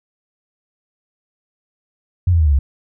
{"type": "tone with pitch steps", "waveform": "sine", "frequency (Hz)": [89.9, 83.88, 78.26, 73.02, 68.13], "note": ["F#2", "E2", "D#2", "D2", "C#2"], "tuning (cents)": [-49, 31, 11, -9, -29], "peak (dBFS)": -10, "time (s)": [2.27, 2.59], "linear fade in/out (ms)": 5, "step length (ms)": 64, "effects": []}